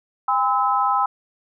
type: tone cluster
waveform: sine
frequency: 806 / 1019 / 1296 Hz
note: G5 / C6 / E6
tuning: +48 / -46 / -30 cents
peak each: -21 dBFS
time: 0.28-1.06 s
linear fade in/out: 5 ms
effects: none